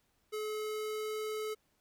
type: tone with pitch glide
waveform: square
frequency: 428.1 to 430.8 Hz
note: A4 to A4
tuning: -47 to -37 cents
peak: -36 dBFS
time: 0.32-1.55 s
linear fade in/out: 20 ms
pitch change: +10 cents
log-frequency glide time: 0.43-1.19 s
effects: pink hiss -75 dBFS RMS until 1.8 s